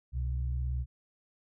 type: tone pair together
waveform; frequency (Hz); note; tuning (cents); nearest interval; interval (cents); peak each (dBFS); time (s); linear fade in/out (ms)
sine; 66 / 124.59; C2 / B2; +16 / +16; major seventh; 1100; -30 / -37; 0.12-0.86; 50
effects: none